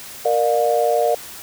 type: tone cluster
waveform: sine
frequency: 467 / 598 / 709 Hz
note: A#4 / D5 / F5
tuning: +3 / +31 / +26 cents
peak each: -19 dBFS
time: 0.25-1.15 s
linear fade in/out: 5 ms
effects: white hiss -36 dBFS RMS until 1.42 s